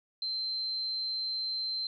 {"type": "tone", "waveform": "sine", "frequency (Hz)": 4112, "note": "C8", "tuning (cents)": -31, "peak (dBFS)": -31, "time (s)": [0.22, 1.87], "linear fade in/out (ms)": 2, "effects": []}